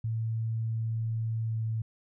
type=tone with pitch glide; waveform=sine; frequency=112.6 to 111.56 Hz; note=A2 to A2; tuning=+40 to +24 cents; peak=-28 dBFS; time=0.04-1.82 s; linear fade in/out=5 ms; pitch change=-16 cents; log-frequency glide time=1.46-1.56 s; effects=none